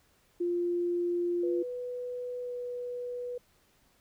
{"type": "tone", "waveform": "sine", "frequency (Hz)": 349.2, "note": "F4", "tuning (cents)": 0, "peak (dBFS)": -27, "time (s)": [0.4, 1.63], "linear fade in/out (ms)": 10}
{"type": "tone with pitch glide", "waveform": "sine", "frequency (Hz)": [493.9, 490.2], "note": ["B4", "B4"], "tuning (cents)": [0, -13], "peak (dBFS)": -34, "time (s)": [1.43, 3.38], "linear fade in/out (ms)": 5, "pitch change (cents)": -13, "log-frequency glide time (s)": [2.41, 2.52]}
{"effects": ["pink hiss -67 dBFS RMS until 4 s"]}